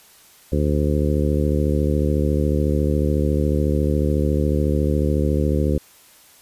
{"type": "harmonic tone", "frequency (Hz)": 74, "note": "D2", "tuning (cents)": 14, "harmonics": [1, 2, 3, 4, 5, 6, 7], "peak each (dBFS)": [-20, -23, -25, -26, -27, -28, -28], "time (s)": [0.52, 5.78], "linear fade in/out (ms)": 5, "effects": ["white hiss -50 dBFS RMS until 6.41 s", "resampled to 32000 Hz"]}